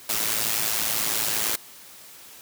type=noise with amplitude modulation; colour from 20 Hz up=white; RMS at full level=-22 dBFS; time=0.09-1.56 s; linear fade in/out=5 ms; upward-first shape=sine; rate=109 Hz; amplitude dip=70%; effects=white hiss -46 dBFS RMS until 2.41 s + high-pass 80 Hz 12 dB/octave